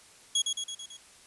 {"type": "tone with echo", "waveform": "25% pulse", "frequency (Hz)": 3322, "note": "G#7", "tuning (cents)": 0, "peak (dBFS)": -20, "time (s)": [0.35, 0.42], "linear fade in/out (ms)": 5, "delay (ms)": 110, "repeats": 5, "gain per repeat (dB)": -4, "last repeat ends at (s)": 0.97, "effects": ["white hiss -55 dBFS RMS until 1.26 s", "resampled to 24000 Hz"]}